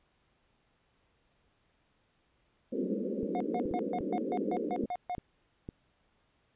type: band-pass noise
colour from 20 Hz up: pink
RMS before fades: -34 dBFS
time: 2.72-4.86 s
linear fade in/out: 5 ms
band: 190 to 540 Hz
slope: 96 dB/octave
type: clicks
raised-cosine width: 3 ms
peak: -27 dBFS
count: 7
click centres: 3.231 / 3.656 / 3.712 / 4.007 / 4.838 / 5.182 / 5.689 s
type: tone bursts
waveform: triangle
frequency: 720 Hz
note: F#5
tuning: 47 cents flat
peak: -30 dBFS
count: 10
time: 3.35-5.15 s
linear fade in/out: 0 ms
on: 54 ms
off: 140 ms
effects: pink hiss -72 dBFS RMS until 6.55 s + resampled to 8000 Hz